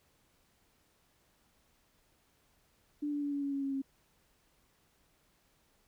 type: tone with pitch steps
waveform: sine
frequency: 293.7 / 290.3 / 287 / 283.7 / 280.4 / 277.2 / 274 / 270.9 Hz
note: D4 / D4 / D4 / C#4 / C#4 / C#4 / C#4 / C#4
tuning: 0 / -20 / -40 / +40 / +20 / 0 / -20 / -40 cents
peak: -32 dBFS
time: 3.02-3.82 s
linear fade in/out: 10 ms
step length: 100 ms
effects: pink hiss -71 dBFS RMS until 5.87 s